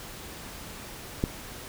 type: click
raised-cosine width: 3 ms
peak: -11 dBFS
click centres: 1.239 s
effects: pink hiss -42 dBFS RMS until 1.68 s